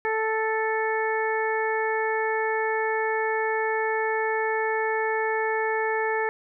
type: harmonic tone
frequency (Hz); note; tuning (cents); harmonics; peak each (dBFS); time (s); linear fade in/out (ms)
440; A4; 0; 1 / 2 / 3 / 4 / 5; -26 / -28 / -36 / -29 / -34; 0.05-6.29; 0
effects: none